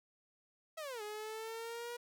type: linear two-way sweep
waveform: sawtooth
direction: down then up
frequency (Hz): 659.3 to 416.9 to 481.6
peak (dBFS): -38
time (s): 0.77-1.97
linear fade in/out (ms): 10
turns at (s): 1.02
effects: none